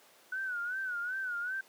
sine tone with vibrato, 1480 Hz, F#6, in tune, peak -33 dBFS, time 0.32-1.61 s, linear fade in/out 5 ms, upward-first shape sine, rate 2.6 Hz, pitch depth 99 cents each way, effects pink hiss -60 dBFS RMS until 1.68 s + high-pass 400 Hz 12 dB/octave

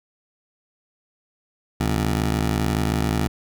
20% pulse ring-modulated tone, 105.4 Hz, G#2, 26 cents sharp, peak -12 dBFS, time 1.8-3.28 s, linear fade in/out 5 ms, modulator 29.2 Hz, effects none

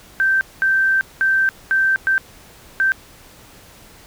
sine tone bursts at uneven times, 1560 Hz, G6, 9 cents flat, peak -13 dBFS, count 6, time 0.2-0.41 / 0.62-1.01 / 1.21-1.49 / 1.71-1.96 / 2.07-2.18 / 2.8-2.92 s, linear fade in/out 0 ms, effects pink hiss -45 dBFS RMS until 4.06 s

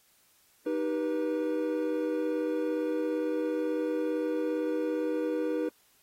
triangle chord, Eb augmented, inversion none, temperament just, 311.1 / 388.9 / 486.1 Hz, Eb4 / G4 / B4, 0 / -14 / -28 cents, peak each -29 / -34 / -29 dBFS, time 0.66-5.69 s, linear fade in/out 5 ms, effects white hiss -65 dBFS RMS until 6.02 s + AAC 48 kbps

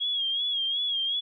sine tone with vibrato, 3289 Hz, G#7, 18 cents flat, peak -25 dBFS, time 0-1.21 s, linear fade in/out 20 ms, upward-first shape sine, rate 2.7 Hz, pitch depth 67 cents each way, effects none

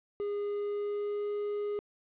triangle tone with pitch glide, 409.4 to 413.2 Hz, G#4 to G#4, -25 to -9 cents, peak -29 dBFS, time 0.2-1.79 s, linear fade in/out 0 ms, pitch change +16 cents, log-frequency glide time 0.37-1.3 s, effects resampled to 8000 Hz + 11-bit

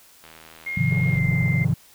click train, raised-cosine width 0.3 ms, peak -28 dBFS, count 77, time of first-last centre 0.24-1.185 s, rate 80.4 Hz
sine tone with pitch glide, 2136 to 2091 Hz, C7 to C7, +35 to -2 cents, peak -26 dBFS, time 0.66-1.65 s, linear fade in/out 10 ms, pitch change -37 cents, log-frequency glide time 1.1-1.19 s
sine chord, F minor seventh, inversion first, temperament equal, 103.83 / 130.81 / 155.56 / 174.61 Hz, Ab2 / C3 / Eb3 / F3, 0 / 0 / 0 / 0 cents, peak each -26 / -22 / -24 / -25 dBFS, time 0.77-1.74 s, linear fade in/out 5 ms
pink low-pass noise, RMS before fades -37 dBFS, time 0.9-1.74 s, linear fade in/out 10 ms, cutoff 780 Hz, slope 12 dB/octave
effects white hiss -52 dBFS RMS until 1.94 s

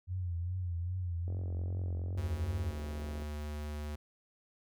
sine tone with vibrato, 88.7 Hz, F2, 27 cents sharp, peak -33 dBFS, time 0.07-2.75 s, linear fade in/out 50 ms, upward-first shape triangle, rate 2.5 Hz, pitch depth 92 cents each way
click train, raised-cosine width 2 ms, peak -34 dBFS, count 88, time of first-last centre 1.28-3.222 s, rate 44.8 Hz
square tone, 74.6 Hz, D2, 28 cents sharp, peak -38 dBFS, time 2.17-3.96 s, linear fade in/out 10 ms
effects none

